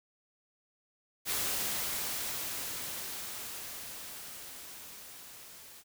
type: noise with level ramp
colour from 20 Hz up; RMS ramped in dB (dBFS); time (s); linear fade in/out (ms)
white; -32 to -52; 1.25-5.84; 50
effects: none